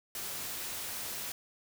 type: noise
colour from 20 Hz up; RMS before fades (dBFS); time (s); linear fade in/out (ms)
white; -39; 0.15-1.32; 2
effects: none